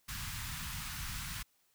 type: band-stop noise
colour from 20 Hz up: pink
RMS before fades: -41 dBFS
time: 0.08-1.43 s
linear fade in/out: 10 ms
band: 180 to 1100 Hz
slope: 24 dB/octave
effects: white hiss -73 dBFS RMS until 1.74 s